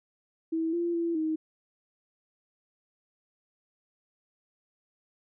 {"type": "tone with pitch steps", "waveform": "sine", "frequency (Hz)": [324.9, 343.1, 337, 315.1], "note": ["E4", "F4", "E4", "D#4"], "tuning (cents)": [-25, -31, 38, 22], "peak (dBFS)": -26, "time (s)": [0.52, 1.36], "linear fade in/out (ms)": 10, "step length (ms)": 210, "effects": []}